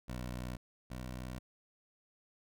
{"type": "tone pair in turn", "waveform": "15% pulse", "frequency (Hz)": [61.74, 62.64], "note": ["B1", "B1"], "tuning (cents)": [0, 25], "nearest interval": "unison", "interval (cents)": 25, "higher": "second", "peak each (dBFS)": [-33, -35], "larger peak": "first", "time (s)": [[0.08, 0.57], [0.9, 1.39]], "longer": "neither", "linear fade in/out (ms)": 10, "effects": []}